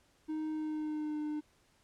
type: tone with pitch glide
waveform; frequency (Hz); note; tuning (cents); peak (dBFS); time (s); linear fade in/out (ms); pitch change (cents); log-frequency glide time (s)
triangle; 311.1 to 301.5; D#4 to D4; 0 to +46; -32; 0.28-1.41; 20; -54; 0.5-1.21
effects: pink hiss -69 dBFS RMS until 1.83 s + low-pass 10000 Hz 12 dB/octave